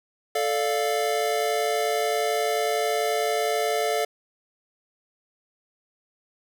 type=chord; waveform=square; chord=D minor; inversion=second; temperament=equal; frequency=440 / 587.3 / 698.5 Hz; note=A4 / D5 / F5; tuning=0 / 0 / 0 cents; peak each=-27 / -29 / -27 dBFS; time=0.35-4.05 s; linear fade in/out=5 ms; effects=none